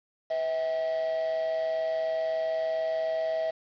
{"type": "tone with amplitude modulation", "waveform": "triangle", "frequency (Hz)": 645, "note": "E5", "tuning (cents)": -38, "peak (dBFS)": -22, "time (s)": [0.3, 3.51], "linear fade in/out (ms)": 10, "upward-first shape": "sine", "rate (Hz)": 147, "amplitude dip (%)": 50, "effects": ["resampled to 11025 Hz", "8-bit"]}